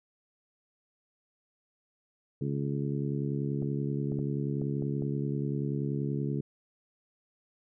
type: harmonic tone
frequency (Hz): 70.4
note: C#2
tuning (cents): +27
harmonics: 2 / 3 / 4 / 5 / 6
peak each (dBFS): -31 / -36 / -37 / -39 / -40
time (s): 2.41-6.41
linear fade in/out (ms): 5
type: clicks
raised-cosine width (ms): 2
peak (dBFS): -28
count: 6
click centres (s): 3.624 / 4.12 / 4.19 / 4.617 / 4.823 / 5.022
effects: none